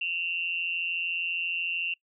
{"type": "tone with amplitude modulation", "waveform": "sine", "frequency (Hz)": 2747, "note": "F7", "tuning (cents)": -29, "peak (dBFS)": -24, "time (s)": [0.01, 1.94], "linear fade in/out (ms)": 5, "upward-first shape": "sine", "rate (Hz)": 173, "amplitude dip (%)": 70, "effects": ["noise-tail reverb RT60 0.1 s tail -24 dB re dry"]}